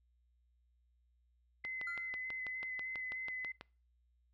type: tone with vibrato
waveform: sine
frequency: 2036 Hz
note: C7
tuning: 48 cents flat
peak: -39 dBFS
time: 1.64-3.52 s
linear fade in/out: 5 ms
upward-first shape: square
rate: 3.3 Hz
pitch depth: 12 cents each way
type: click train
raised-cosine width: 0.3 ms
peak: -30 dBFS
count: 13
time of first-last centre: 1.65-3.611 s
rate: 6.12 Hz
type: tone with exponential decay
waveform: triangle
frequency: 1396.9 Hz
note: F6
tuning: in tune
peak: -39 dBFS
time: 1.87-2.2 s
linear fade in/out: 2 ms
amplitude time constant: 71 ms
effects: noise-tail reverb RT60 0.4 s tail -24 dB re dry + added 60 Hz sine -70 dBFS peak until 4.33 s